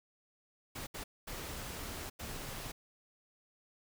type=noise bursts at uneven times; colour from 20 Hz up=pink; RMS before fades=-43 dBFS; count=4; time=0.75-0.87 / 0.94-1.04 / 1.27-2.1 / 2.19-2.72 s; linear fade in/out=10 ms; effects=none